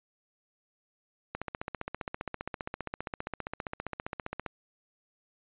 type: click train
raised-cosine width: 0.5 ms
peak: -19 dBFS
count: 48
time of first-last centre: 1.35-4.463 s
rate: 15.1 Hz
effects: resampled to 8000 Hz